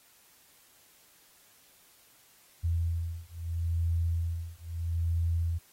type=beating tone pair; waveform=sine; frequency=83.5 / 84.27 Hz; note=E2 / E2; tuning=+23 / +39 cents; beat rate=0.77 Hz; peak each=-31 / -31 dBFS; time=2.63-5.59 s; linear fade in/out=20 ms; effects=white hiss -61 dBFS RMS until 5.72 s + AAC 48 kbps